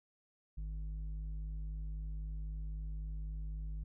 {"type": "tone with low-pass filter", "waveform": "square", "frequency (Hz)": 51.91, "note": "G#1", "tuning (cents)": 0, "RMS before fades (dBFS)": -41, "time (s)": [0.57, 3.84], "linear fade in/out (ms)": 10, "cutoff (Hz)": 110, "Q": 5.5, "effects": []}